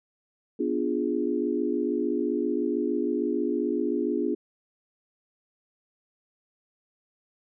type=chord; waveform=sine; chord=B diminished seventh; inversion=none; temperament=equal; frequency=246.9 / 293.7 / 349.2 / 415.3 Hz; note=B3 / D4 / F4 / Ab4; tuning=0 / 0 / 0 / 0 cents; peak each=-30 / -29 / -29 / -30 dBFS; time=0.59-4.35 s; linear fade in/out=10 ms; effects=none